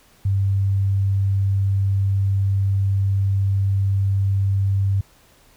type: tone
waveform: sine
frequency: 98 Hz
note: G2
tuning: in tune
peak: -16 dBFS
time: 0.25-5.01 s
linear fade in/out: 5 ms
effects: pink hiss -54 dBFS RMS until 5.56 s